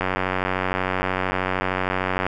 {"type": "click train", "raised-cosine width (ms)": 0.5, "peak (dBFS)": -7, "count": 211, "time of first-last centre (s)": [0.01, 2.266], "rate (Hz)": 93.1, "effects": []}